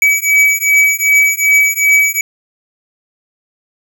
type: beating tone pair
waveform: square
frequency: 2281 / 2283.6 Hz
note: C#7 / D7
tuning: +49 / -49 cents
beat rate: 2.6 Hz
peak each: -12 dBFS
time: 0.02-2.21 s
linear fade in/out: 2 ms
effects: none